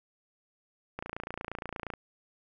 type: click train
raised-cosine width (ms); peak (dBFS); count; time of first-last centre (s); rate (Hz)
0.5; -21; 28; 0.99-1.937; 28.5
effects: none